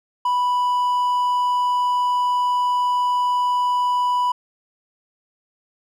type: tone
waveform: triangle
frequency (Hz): 987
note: B5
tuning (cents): -1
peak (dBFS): -15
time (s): 0.25-4.32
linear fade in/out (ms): 5
effects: none